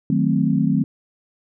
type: chord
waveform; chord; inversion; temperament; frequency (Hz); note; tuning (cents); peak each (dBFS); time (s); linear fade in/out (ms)
sine; D# diminished seventh; none; equal; 155.56 / 185 / 220 / 261.6; D#3 / F#3 / A3 / C4; 0 / 0 / 0 / 0; -21; 0.1-0.84; 2
effects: none